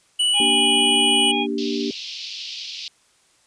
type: tone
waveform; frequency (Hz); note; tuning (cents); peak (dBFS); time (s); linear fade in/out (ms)
square; 2954; F#7; -3; -17; 0.19-1.32; 10
type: harmonic tone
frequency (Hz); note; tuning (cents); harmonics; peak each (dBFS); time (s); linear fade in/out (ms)
820; G#5; -22; 1 / 3 / 4; -25 / -25 / -25; 0.33-1.47; 50
type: chord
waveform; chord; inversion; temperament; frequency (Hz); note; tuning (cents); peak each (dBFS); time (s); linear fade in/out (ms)
sine; G minor; first; just; 235.2 / 294 / 392; Bb3 / D4 / G4; +16 / +2 / 0; -26; 0.4-1.91; 2
type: band-pass noise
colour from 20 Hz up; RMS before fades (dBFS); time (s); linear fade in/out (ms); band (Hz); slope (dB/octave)
white; -33; 1.58-2.88; 2; 2600 to 5200; 48
effects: white hiss -59 dBFS RMS until 3.46 s + resampled to 22050 Hz